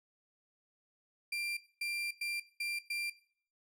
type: tone bursts at uneven times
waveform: 35% pulse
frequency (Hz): 2374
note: D7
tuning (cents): +18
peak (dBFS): -32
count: 5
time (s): 1.32-1.57 / 1.81-2.11 / 2.21-2.4 / 2.6-2.79 / 2.9-3.1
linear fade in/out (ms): 5
effects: noise-tail reverb RT60 0.5 s tail -19 dB re dry + low-pass 12000 Hz 12 dB/octave